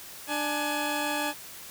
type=tone pair together; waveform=15% pulse; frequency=296.5 / 843 Hz; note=D4 / G#5; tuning=+17 / +26 cents; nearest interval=octave + tritone; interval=1809 cents; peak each=-24 dBFS; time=0.27-1.34 s; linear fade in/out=50 ms; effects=white hiss -44 dBFS RMS until 1.7 s